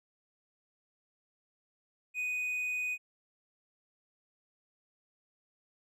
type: tone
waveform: triangle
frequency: 2489 Hz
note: D#7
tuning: in tune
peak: -30 dBFS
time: 2.14-2.98 s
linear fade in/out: 50 ms
effects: none